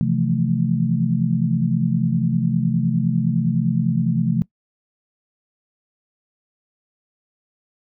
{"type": "chord", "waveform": "sine", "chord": "F major seventh", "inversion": "second", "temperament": "equal", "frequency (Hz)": [130.81, 164.81, 174.61, 220], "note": ["C3", "E3", "F3", "A3"], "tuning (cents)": [0, 0, 0, 0], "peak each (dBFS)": -22, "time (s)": [0.01, 4.42], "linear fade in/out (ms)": 0, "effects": ["noise-tail reverb RT60 0.1 s tail -22 dB re dry"]}